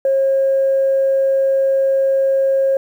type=tone; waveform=sine; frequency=540 Hz; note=C#5; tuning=45 cents flat; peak=-11 dBFS; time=0.05-2.77 s; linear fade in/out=2 ms; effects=tanh soft clip ceiling -8 dBFS + 8-bit